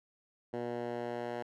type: tone with band-pass filter sweep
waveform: 10% pulse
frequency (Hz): 120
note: B2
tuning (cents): -49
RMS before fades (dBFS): -38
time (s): 0.53-1.43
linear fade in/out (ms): 10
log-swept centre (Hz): 430 to 780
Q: 0.76
effects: none